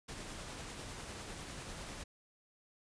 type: noise with tremolo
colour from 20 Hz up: pink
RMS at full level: -45 dBFS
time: 0.08-2.04 s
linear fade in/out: 10 ms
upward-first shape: sine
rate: 10 Hz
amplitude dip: 25%
effects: resampled to 22050 Hz